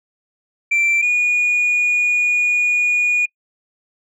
sine tone pair in turn, 2349 / 2449 Hz, D7 / D#7, 0 / -28 cents, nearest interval minor second, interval 72 cents, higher second, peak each -11 / -11 dBFS, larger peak neither, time 0.71-1.02 / 1.02-3.26 s, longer second, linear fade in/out 10 ms, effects noise-tail reverb RT60 0.1 s tail -26 dB re dry + tanh soft clip ceiling -12 dBFS

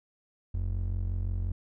triangle ring-modulated tone, 67 Hz, C2, 42 cents sharp, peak -23 dBFS, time 0.54-1.52 s, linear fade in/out 5 ms, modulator 22.9 Hz, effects none

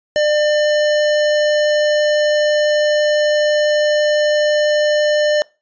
square tone, 599 Hz, D5, 34 cents sharp, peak -13 dBFS, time 0.16-5.42 s, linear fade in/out 0 ms, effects noise-tail reverb RT60 0.3 s tail -24 dB re dry + resampled to 16000 Hz

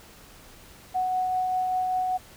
sine tone with tremolo, 740 Hz, F#5, in tune, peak -22 dBFS, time 0.94-2.18 s, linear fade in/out 20 ms, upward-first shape triangle, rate 5.1 Hz, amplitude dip 25%, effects pink hiss -50 dBFS RMS until 2.36 s

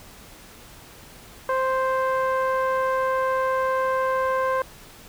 sawtooth tone with low-pass filter, 523.3 Hz, C5, in tune, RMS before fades -23 dBFS, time 1.49-4.62 s, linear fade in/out 2 ms, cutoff 1300 Hz, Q 2.4, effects pink hiss -46 dBFS RMS until 5.08 s

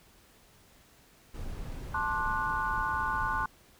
brown noise, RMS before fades -39 dBFS, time 1.34-3.46 s, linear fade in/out 5 ms
sine chord, D dominant seventh, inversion second, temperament just, 881 / 1057.2 / 1174.7 / 1468.3 Hz, A5 / C6 / D6 / F#6, +2 / +18 / 0 / -14 cents, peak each -34 / -33 / -37 / -33 dBFS, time 1.94-3.46 s, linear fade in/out 5 ms
effects pink hiss -60 dBFS RMS until 3.79 s

